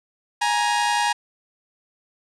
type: tone pair together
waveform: sawtooth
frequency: 830.6 / 941 Hz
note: G#5 / A#5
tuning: 0 / +16 cents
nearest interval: major second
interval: 216 cents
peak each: -18 dBFS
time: 0.41-1.13 s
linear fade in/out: 10 ms
effects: resampled to 22050 Hz